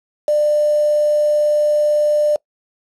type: tone with quantisation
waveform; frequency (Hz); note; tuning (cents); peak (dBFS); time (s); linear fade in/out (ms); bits
sine; 597; D5; +28; -12; 0.28-2.36; 2; 5
effects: noise-tail reverb RT60 0.1 s tail -23 dB re dry + low-pass 7000 Hz 12 dB/octave